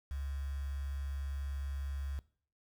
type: tone with quantisation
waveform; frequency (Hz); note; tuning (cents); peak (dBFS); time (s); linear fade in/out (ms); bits
sine; 69.4; C#2; +3; -36; 0.11-2.19; 0; 9
effects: noise-tail reverb RT60 0.5 s tail -20 dB re dry